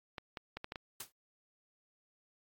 clicks, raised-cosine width 0.3 ms, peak -25 dBFS, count 6, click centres 0.182 / 0.372 / 0.57 / 0.644 / 0.721 / 0.758 s
white noise with exponential decay, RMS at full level -38 dBFS, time 1-1.12 s, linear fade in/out 5 ms, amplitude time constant 24 ms
effects AAC 64 kbps

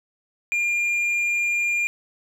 sine tone with tanh clipping, 2404 Hz, D7, 40 cents sharp, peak -21 dBFS, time 0.52-1.87 s, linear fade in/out 0 ms, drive 5 dB, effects none

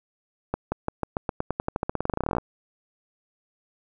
accelerating click train, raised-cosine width 1 ms, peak -11 dBFS, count 28, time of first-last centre 0.54-2.383 s, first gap 180 ms, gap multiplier 0.91, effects none

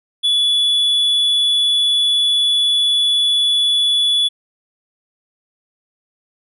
triangle tone, 3426 Hz, A7, 47 cents flat, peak -11 dBFS, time 0.23-4.29 s, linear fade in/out 20 ms, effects resampled to 32000 Hz

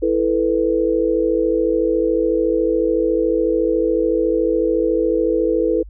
sine chord, E suspended fourth, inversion none, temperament equal, 329.6 / 440 / 493.9 Hz, E4 / A4 / B4, 0 / 0 / 0 cents, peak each -19 dBFS, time 0.02-5.83 s, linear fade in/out 10 ms, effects added 50 Hz sine -34 dBFS peak until 5.89 s

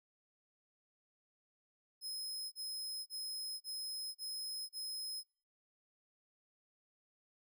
sawtooth tone bursts, 5120 Hz, D#8, 49 cents sharp, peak -38 dBFS, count 6, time 2.01-5.235 s, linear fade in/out 50 ms, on 510 ms, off 33 ms, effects noise-tail reverb RT60 0.4 s tail -26 dB re dry

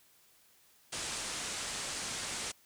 white low-pass noise, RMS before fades -39 dBFS, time 0.92-2.52 s, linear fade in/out 10 ms, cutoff 9200 Hz, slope 48 dB/octave, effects white hiss -65 dBFS RMS until 2.65 s

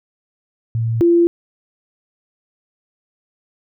sine tone pair in turn, 114.2 / 342.2 Hz, A#2 / F4, -35 / -35 cents, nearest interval octave + perfect fifth, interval 1900 cents, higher second, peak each -16 / -9 dBFS, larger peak second, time 0.75-1.01 / 1.01-1.27 s, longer neither, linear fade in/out 0 ms, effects none

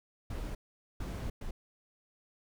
brown noise bursts at uneven times, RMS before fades -38 dBFS, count 3, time 0.3-0.55 / 1-1.3 / 1.41-1.51 s, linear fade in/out 5 ms, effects none

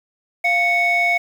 sine tone pair together, 695.9 / 2217 Hz, F5 / C#7, -6 / 0 cents, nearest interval octave + minor sixth, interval 2006 cents, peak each -18 / -14 dBFS, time 0.44-1.18 s, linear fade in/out 10 ms, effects tanh soft clip ceiling -11 dBFS + 7-bit

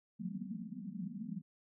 pink band-pass noise, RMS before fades -43 dBFS, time 0.19-1.42 s, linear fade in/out 10 ms, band 170 to 240 Hz, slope 96 dB/octave, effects none

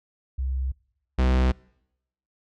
sine / 45% pulse tone pair in turn, 65.41 / 63.77 Hz, C2 / C2, 0 / -44 cents, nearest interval unison, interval 44 cents, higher first, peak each -24 / -18 dBFS, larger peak second, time 0.38-0.72 / 1.18-1.52 s, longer neither, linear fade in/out 10 ms, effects noise-tail reverb RT60 0.8 s tail -25 dB re dry + low-pass 4000 Hz 12 dB/octave

